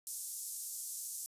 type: band-pass noise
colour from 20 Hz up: white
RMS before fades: -43 dBFS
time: 0.07-1.26 s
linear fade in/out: 0 ms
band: 6300 to 12000 Hz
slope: 24 dB/octave
effects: resampled to 32000 Hz